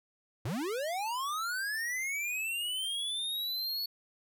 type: linear sweep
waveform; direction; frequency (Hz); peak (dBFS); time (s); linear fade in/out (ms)
square; up; 93.1 to 4435; -33; 0.45-3.86; 5
effects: none